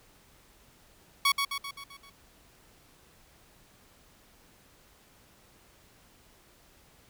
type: tone with echo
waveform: 15% pulse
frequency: 1118 Hz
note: C#6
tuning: 14 cents sharp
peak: -15 dBFS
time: 1.25-1.32 s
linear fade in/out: 5 ms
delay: 130 ms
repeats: 6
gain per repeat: -5 dB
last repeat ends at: 2.1 s
effects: pink hiss -60 dBFS RMS until 7.09 s